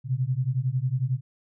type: beating tone pair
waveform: sine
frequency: 123.47 / 134.47 Hz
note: B2 / C3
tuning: 0 / +48 cents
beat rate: 11 Hz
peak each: -26 dBFS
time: 0.04-1.21 s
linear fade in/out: 50 ms
effects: none

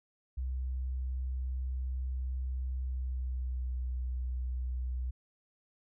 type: tone with pitch glide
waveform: sine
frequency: 64.1 to 62.56 Hz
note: C2 to B1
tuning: -35 to +23 cents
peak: -32 dBFS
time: 0.37-5.11 s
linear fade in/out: 10 ms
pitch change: -42 cents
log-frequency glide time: 2.82-3.74 s
effects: none

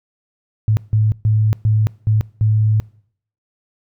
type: tone bursts at uneven times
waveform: sine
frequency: 108 Hz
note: A2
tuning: 32 cents flat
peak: -11 dBFS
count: 6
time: 0.68-0.77 / 0.93-1.12 / 1.25-1.53 / 1.65-1.87 / 2.07-2.21 / 2.41-2.8 s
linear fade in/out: 0 ms
effects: noise-tail reverb RT60 0.6 s tail -23 dB re dry

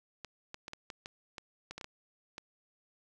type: clicks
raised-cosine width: 0.2 ms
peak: -25 dBFS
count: 12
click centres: 0.247 / 0.544 / 0.681 / 0.734 / 0.902 / 1.059 / 1.382 / 1.71 / 1.78 / 1.812 / 1.844 / 2.381 s
effects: none

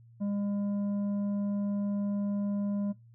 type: tone with tanh clipping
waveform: sine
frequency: 202.5 Hz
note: G#3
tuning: 43 cents flat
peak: -30 dBFS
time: 0.2-2.93 s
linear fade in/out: 20 ms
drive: 7 dB
effects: noise-tail reverb RT60 0.2 s tail -20 dB re dry + added 116 Hz sine -53 dBFS peak until 3.14 s

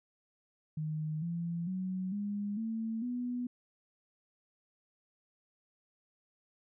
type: tone with pitch steps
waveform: sine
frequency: 154.8 / 169.79 / 186.23 / 204.3 / 224 / 245.7 Hz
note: D#3 / F3 / F#3 / G#3 / A3 / B3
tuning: -9 / -49 / +11 / -28 / +31 / -9 cents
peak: -33 dBFS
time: 0.77-3.47 s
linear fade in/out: 5 ms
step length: 450 ms
effects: none

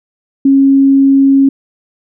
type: tone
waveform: sine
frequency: 273.1 Hz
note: C#4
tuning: 26 cents flat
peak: -4 dBFS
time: 0.45-1.49 s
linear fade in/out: 5 ms
effects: none

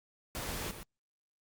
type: noise with echo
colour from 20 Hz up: pink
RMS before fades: -39 dBFS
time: 0.35-0.71 s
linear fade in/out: 0 ms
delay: 120 ms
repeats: 1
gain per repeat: -7 dB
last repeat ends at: 0.83 s
effects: Opus 48 kbps

